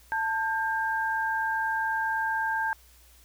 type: tone pair together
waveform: sine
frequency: 888 / 1595.1 Hz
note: A5 / G6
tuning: +16 / +30 cents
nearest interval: minor seventh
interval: 1014 cents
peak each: -28 dBFS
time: 0.12-2.73 s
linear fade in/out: 0 ms
effects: added 60 Hz sine -56 dBFS peak until 3.24 s + white hiss -58 dBFS RMS until 3.24 s